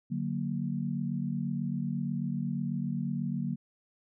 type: chord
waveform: sine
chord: D augmented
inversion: none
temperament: equal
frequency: 146.83 / 185 / 233.1 Hz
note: D3 / F#3 / A#3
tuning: 0 / 0 / 0 cents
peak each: -34 dBFS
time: 0.1-3.56 s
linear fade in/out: 20 ms
effects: none